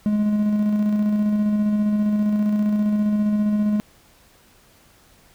triangle tone with tremolo, 209.7 Hz, G#3, 17 cents sharp, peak -14 dBFS, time 0.06-3.8 s, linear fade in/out 0 ms, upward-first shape square, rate 15 Hz, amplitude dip 25%, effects pink hiss -54 dBFS RMS until 5.34 s

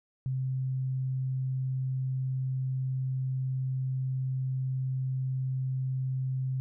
sine tone, 130.81 Hz, C3, in tune, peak -28 dBFS, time 0.26-6.6 s, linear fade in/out 0 ms, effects none

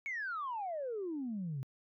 sine exponential sweep, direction down, 2255 to 126.4 Hz, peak -35 dBFS, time 0.06-1.63 s, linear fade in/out 0 ms, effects tanh soft clip ceiling -32 dBFS

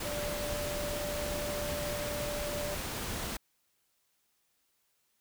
sine tone in noise, 587.3 Hz, D5, in tune, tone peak -36 dBFS, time 0.05-2.75 s, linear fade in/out 5 ms, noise pink, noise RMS -37 dBFS, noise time 0-3.37 s, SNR -2 dB, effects white hiss -75 dBFS RMS until 5.2 s

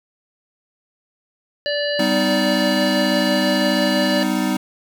harmonic tone, 582 Hz, D5, 16 cents flat, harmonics 1 / 3 / 5 / 7 / 8, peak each -21 / -26 / -28 / -29 / -30 dBFS, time 1.66-4.23 s, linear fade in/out 0 ms
square chord, G augmented, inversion none, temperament equal with one note detuned, 196 / 252.7 / 311.1 Hz, G3 / B3 / D#4, 0 / +40 / 0 cents, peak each -23 dBFS, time 1.99-4.57 s, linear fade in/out 5 ms
effects none

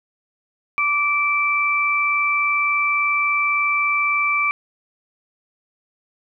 sine tone pair together, 1165.5 / 2331 Hz, D6 / D7, -14 / -14 cents, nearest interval octave, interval 1200 cents, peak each -21 / -18 dBFS, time 0.78-4.51 s, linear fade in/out 0 ms, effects none

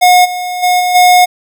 square tone with level steps, 723 Hz, F#5, 40 cents flat, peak -4 / -17 / -8 / -11 / -4 dBFS, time 0.01-1.26 s, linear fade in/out 20 ms, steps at 0.24 / 0.62 / 0.79 / 0.94 s, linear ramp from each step 20 ms, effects none

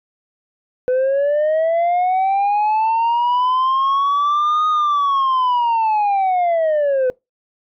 sine linear two-way sweep, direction up then down, 499.4 to 1244.5 to 499.4 Hz, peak -11 dBFS, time 0.88-7.1 s, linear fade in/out 0 ms, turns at 4.68 s, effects noise-tail reverb RT60 0.2 s tail -25 dB re dry + tanh soft clip ceiling -13 dBFS

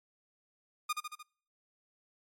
sawtooth tone with echo, 1221 Hz, D#6, 33 cents flat, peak -26 dBFS, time 0.89-0.93 s, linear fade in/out 10 ms, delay 75 ms, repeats 4, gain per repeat -4 dB, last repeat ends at 1.23 s, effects noise-tail reverb RT60 0.5 s tail -25 dB re dry + MP3 64 kbps

